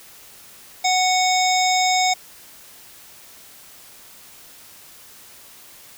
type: harmonic tone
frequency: 740 Hz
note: F#5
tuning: in tune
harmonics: 1 / 3 / 5 / 7 / 9 / 10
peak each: -18 / -23 / -25 / -26 / -28 / -28 dBFS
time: 0.84-2.14 s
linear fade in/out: 10 ms
effects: white hiss -45 dBFS RMS until 5.97 s

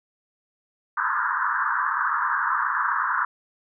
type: band-pass noise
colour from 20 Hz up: pink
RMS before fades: -24 dBFS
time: 0.97-3.25 s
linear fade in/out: 5 ms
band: 950 to 1700 Hz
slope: 96 dB/octave
effects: none

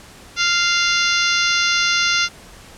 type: harmonic tone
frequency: 696 Hz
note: F5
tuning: 6 cents flat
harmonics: 2 / 3 / 4 / 5 / 6 / 7 / 8 / 9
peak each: -20 / -22 / -23 / -24 / -25 / -25 / -26 / -27 dBFS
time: 0.36-2.29 s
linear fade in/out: 50 ms
effects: pink hiss -42 dBFS RMS until 2.77 s + low-pass 10000 Hz 12 dB/octave

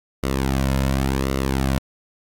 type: tone with flanger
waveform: sawtooth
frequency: 66.9 Hz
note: C2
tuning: 39 cents sharp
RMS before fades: -21 dBFS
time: 0.23-1.78 s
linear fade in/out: 0 ms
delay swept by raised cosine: 1.2 to 2.6 ms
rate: 0.91 Hz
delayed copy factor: -0.65
effects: AAC 64 kbps

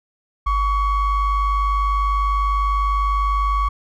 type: ring-modulated tone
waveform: triangle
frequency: 540 Hz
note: C#5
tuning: 45 cents flat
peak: -11 dBFS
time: 0.46-3.69 s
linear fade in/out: 10 ms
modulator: 590 Hz
effects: none

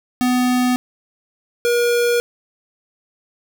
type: tone pair in turn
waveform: square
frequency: 249.7 / 478 Hz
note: B3 / A#4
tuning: +19 / +43 cents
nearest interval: major seventh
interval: 1124 cents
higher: second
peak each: -15 dBFS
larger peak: neither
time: 0.21-0.76 / 1.65-2.2 s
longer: neither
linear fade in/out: 0 ms
effects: 8-bit

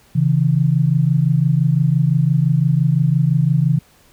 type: tone pair together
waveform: sine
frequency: 135.44 / 161.3 Hz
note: C#3 / E3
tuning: -40 / -37 cents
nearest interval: minor third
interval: 303 cents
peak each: -15 dBFS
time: 0.15-3.79 s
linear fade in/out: 10 ms
effects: pink hiss -52 dBFS RMS until 4.12 s

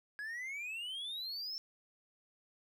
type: exponential sweep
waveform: triangle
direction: up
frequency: 1653 to 5440 Hz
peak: -38 dBFS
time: 0.19-1.58 s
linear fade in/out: 0 ms
effects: none

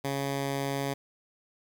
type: tone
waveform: 10% pulse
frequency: 138.59 Hz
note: C#3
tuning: in tune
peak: -21 dBFS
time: 0.04-0.94 s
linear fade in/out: 10 ms
effects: 10-bit

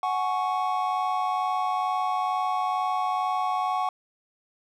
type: chord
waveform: triangle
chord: F# suspended second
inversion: none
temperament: equal with one note detuned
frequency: 740 / 842.2 / 1108.7 Hz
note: F#5 / G#5 / C#6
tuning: 0 / +24 / 0 cents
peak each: -25 / -29 / -26 dBFS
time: 0.03-3.89 s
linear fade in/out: 2 ms
effects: none

